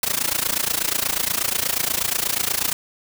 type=noise with amplitude modulation; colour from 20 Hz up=white; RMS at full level=-19 dBFS; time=0.03-2.73 s; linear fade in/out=2 ms; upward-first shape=sine; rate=28.3 Hz; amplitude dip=90%; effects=none